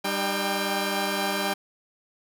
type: tone cluster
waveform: 10% pulse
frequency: 197 / 305 / 792 Hz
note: G3 / D#4 / G5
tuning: +9 / -34 / +18 cents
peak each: -20 / -23 / -21 dBFS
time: 0.04-1.54 s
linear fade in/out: 10 ms
effects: none